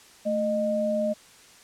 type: tone pair together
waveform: sine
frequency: 220 / 614.2 Hz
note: A3 / D#5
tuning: 0 / -23 cents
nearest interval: octave + tritone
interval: 1777 cents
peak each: -28 / -24 dBFS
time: 0.25-1.14 s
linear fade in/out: 20 ms
effects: white hiss -52 dBFS RMS until 1.63 s + low-pass 9000 Hz 12 dB/octave